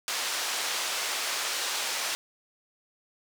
white band-pass noise, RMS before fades -31 dBFS, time 0.08-2.15 s, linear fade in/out 0 ms, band 550 to 6200 Hz, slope 12 dB/octave, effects none

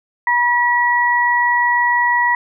sine tone pair together, 966 / 1932 Hz, B5 / B6, -39 / -39 cents, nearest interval octave, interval 1200 cents, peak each -15 dBFS, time 0.27-2.35 s, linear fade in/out 2 ms, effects none

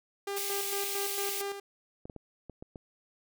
sawtooth tone with tremolo, 399.5 Hz, G4, 33 cents sharp, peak -29 dBFS, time 0.27-1.6 s, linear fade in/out 5 ms, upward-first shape square, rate 4.4 Hz, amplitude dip 55%
white high-pass noise, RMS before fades -35 dBFS, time 0.36-1.42 s, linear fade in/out 10 ms, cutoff 2000 Hz, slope 96 dB/octave
clicks, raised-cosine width 2 ms, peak -30 dBFS, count 6, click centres 2.055 / 2.098 / 2.163 / 2.497 / 2.625 / 2.758 s
effects none

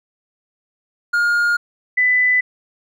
triangle / sine tone pair in turn, 1420 / 1997.2 Hz, F6 / B6, +28 / +19 cents, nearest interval tritone, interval 591 cents, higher second, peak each -12 dBFS, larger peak neither, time 1.13-1.57 / 1.97-2.41 s, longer neither, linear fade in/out 10 ms, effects none

